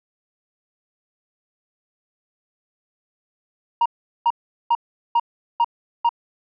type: tone bursts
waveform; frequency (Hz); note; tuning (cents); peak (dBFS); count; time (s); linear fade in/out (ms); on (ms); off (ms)
sine; 940; A#5; +14; -11; 6; 3.81-6.092; 5; 47; 400
effects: tanh soft clip ceiling -13 dBFS